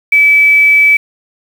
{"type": "tone with quantisation", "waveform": "sine", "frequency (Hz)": 2300, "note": "D7", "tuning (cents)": -37, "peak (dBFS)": -4, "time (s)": [0.12, 0.97], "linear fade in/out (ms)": 5, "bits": 5, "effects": []}